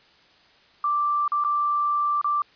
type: tone with dropouts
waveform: sine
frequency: 1174.7 Hz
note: D6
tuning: in tune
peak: -20 dBFS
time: 0.84-2.42 s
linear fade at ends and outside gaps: 2 ms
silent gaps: 1.279-1.319 / 1.439-1.447 / 2.214-2.244 s
effects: white hiss -56 dBFS RMS until 2.55 s + resampled to 11025 Hz